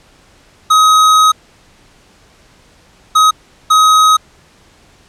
square tone bursts at uneven times, 1265 Hz, D#6, 28 cents sharp, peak -6 dBFS, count 3, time 0.7-1.32 / 3.15-3.31 / 3.7-4.17 s, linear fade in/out 10 ms, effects pink hiss -47 dBFS RMS until 5.08 s + low-pass 8000 Hz 12 dB/octave

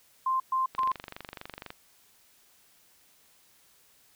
sine tone bursts, 1046.5 Hz, C6, in tune, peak -24 dBFS, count 3, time 0.26-0.92 s, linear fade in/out 5 ms, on 140 ms, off 120 ms
click train, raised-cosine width 0.3 ms, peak -23 dBFS, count 24, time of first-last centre 0.75-1.704 s, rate 24.1 Hz
effects white hiss -62 dBFS RMS until 4.15 s

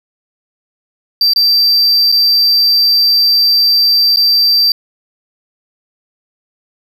triangle tone with dropouts, 4684 Hz, D8, 5 cents flat, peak -6 dBFS, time 1.21-4.72 s, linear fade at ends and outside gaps 2 ms, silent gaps 1.335-1.36 / 2.118-2.123 / 4.161-4.17 s, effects none

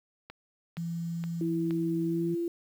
click train, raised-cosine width 0.3 ms, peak -27 dBFS, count 4, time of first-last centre 0.3-1.708 s, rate 2.13 Hz
sine tone, 168.4 Hz, E3, 37 cents sharp, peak -31 dBFS, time 0.77-2.35 s, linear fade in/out 10 ms
sine tone with pitch glide, 329.6 to 341.4 Hz, E4 to F4, 0 to -39 cents, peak -28 dBFS, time 1.41-2.48 s, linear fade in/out 2 ms, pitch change +61 cents, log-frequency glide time 2.05-2.35 s
effects 9-bit

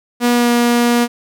sawtooth tone with pitch glide, 241.4 to 239 Hz, B3 to A#3, -39 to +43 cents, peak -7 dBFS, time 0.2-1.08 s, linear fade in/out 50 ms, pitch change -18 cents, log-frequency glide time 0.33-0.51 s, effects none

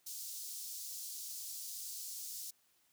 pink high-pass noise, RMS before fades -45 dBFS, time 0.06-2.51 s, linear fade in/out 10 ms, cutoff 5000 Hz, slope 24 dB/octave, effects white hiss -73 dBFS RMS until 2.92 s + high-pass 80 Hz 12 dB/octave

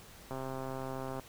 click train, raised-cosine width 1 ms, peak -26 dBFS, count 118, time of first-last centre 0.31-1.196 s, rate 132 Hz, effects pink hiss -54 dBFS RMS until 1.28 s

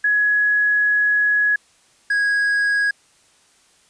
sine / triangle tone pair in turn, 1679 / 1653 Hz, G#6 / G#6, +18 / -9 cents, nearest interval unison, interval 27 cents, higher first, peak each -14 dBFS, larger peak neither, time 0.04-1.56 / 2.1-2.91 s, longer first, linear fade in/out 5 ms, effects white hiss -56 dBFS RMS until 3.89 s + resampled to 22050 Hz

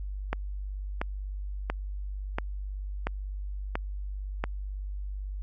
click train, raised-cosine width 0.5 ms, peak -13 dBFS, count 7, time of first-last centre 0.33-4.44 s, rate 1.46 Hz, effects added 49 Hz sine -32 dBFS peak until 5.42 s + MP3 96 kbps

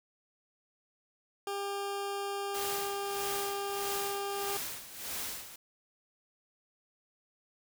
20% pulse tone, 400 Hz, G4, 35 cents sharp, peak -29 dBFS, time 1.47-4.57 s, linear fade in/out 2 ms
white noise with tremolo, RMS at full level -37 dBFS, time 2.54-5.56 s, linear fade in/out 5 ms, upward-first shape sine, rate 1.6 Hz, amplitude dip 75%
effects none

